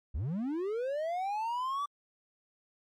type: linear sweep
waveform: triangle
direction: up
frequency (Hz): 54 to 1169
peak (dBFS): -29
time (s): 0.14-1.86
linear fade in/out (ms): 10
effects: MP3 64 kbps